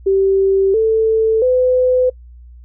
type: tone with pitch steps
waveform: sine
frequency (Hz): 388 / 443.1 / 506.1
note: G4 / A4 / B4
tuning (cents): -18 / +12 / +42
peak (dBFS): -10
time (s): 0.06-2.1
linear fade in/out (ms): 10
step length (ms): 680
effects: noise-tail reverb RT60 0.1 s tail -24 dB re dry + added 60 Hz sine -36 dBFS peak until 2.64 s